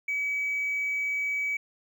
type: tone with hard clipping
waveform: triangle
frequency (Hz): 2279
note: C#7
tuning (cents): +47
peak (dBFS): -26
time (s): 0.08-1.57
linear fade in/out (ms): 5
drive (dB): 2
effects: none